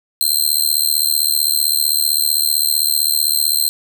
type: tone with amplitude modulation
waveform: 15% pulse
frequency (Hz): 4147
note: C8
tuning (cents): -16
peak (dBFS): -3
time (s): 0.21-3.69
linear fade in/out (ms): 0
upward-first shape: sine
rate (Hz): 75.6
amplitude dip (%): 100
effects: none